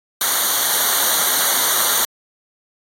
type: noise with comb filter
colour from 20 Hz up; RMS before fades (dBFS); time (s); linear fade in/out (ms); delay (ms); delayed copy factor
white; -17; 0.21-2.05; 2; 0.39; -0.95
effects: AAC 48 kbps